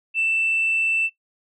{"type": "tone", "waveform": "sine", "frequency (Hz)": 2663, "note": "E7", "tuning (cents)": 17, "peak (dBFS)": -17, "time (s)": [0.14, 1.1], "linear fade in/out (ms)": 50, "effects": ["noise-tail reverb RT60 0.1 s tail -19 dB re dry", "tanh soft clip ceiling -14 dBFS"]}